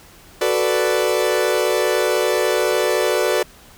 40% pulse chord, B minor seventh, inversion second, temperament equal, 370 / 440 / 493.9 / 587.3 Hz, F#4 / A4 / B4 / D5, 0 / 0 / 0 / 0 cents, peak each -21 dBFS, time 0.41-3.43 s, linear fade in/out 5 ms, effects pink hiss -46 dBFS RMS until 3.77 s

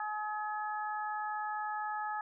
harmonic tone, 424.2 Hz, G#4, 37 cents sharp, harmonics 2 / 3 / 4, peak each -36 / -40 / -42 dBFS, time 0-2.21 s, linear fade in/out 2 ms, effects none

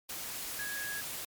sine tone in noise, 1661.2 Hz, G#6, in tune, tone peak -37 dBFS, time 0.59-1.01 s, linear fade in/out 5 ms, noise white, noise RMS -40 dBFS, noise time 0.09-1.25 s, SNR 0 dB, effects MP3 96 kbps

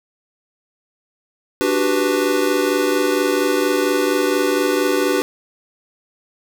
square chord, G major seventh, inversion second, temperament equal with one note detuned, 293.7 / 367.7 / 392 / 493.9 Hz, D4 / F#4 / G4 / B4, 0 / -11 / 0 / 0 cents, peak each -22 dBFS, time 1.61-5.22 s, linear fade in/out 0 ms, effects none

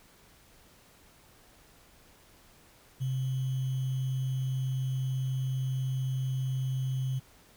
sine tone with sample-and-hold, 130.81 Hz, C3, in tune, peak -28 dBFS, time 3-7.2 s, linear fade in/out 20 ms, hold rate 3150 Hz, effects pink hiss -59 dBFS RMS until 7.56 s

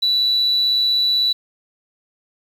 sine tone with amplitude modulation, 3951 Hz, B7, in tune, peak -12 dBFS, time 0.02-1.33 s, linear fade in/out 10 ms, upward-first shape sine, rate 136 Hz, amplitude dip 30%, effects tanh soft clip ceiling -10 dBFS + 7-bit

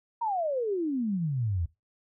sine exponential sweep, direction down, 959 to 78.8 Hz, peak -26 dBFS, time 0.21-1.66 s, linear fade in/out 10 ms, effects noise-tail reverb RT60 0.2 s tail -18 dB re dry

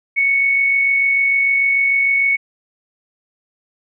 sine tone with amplitude modulation, 2217 Hz, C#7, in tune, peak -11 dBFS, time 0.16-2.37 s, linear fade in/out 20 ms, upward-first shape sine, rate 46.7 Hz, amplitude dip 30%, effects none

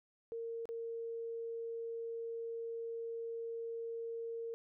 sine tone with dropouts, 460 Hz, A#4, 23 cents flat, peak -39 dBFS, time 0.32-4.54 s, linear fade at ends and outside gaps 0 ms, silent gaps 0.655-0.69 s, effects none

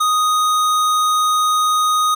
sine tone with hard clipping, 1244.5 Hz, D#6, in tune, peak -15 dBFS, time 0-2.15 s, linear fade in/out 10 ms, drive 18 dB, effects none

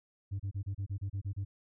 sine tone bursts, 98.4 Hz, G2, 7 cents sharp, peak -30 dBFS, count 10, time 0.31-1.45 s, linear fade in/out 20 ms, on 87 ms, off 30 ms, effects tanh soft clip ceiling -32 dBFS

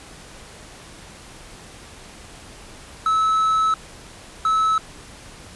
triangle tone pair in turn, 1300 / 1300 Hz, E6 / E6, -24 / -24 cents, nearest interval unison, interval 0 cents, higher neither, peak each -14 dBFS, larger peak neither, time 3.06-3.74 / 4.45-4.78 s, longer first, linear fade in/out 2 ms, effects pink hiss -42 dBFS RMS until 5.55 s + resampled to 24000 Hz

